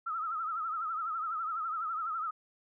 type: tone with vibrato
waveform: sine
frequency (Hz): 1300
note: E6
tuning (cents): -24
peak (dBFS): -32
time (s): 0.06-2.31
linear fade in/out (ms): 10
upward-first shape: triangle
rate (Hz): 12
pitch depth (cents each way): 110
effects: none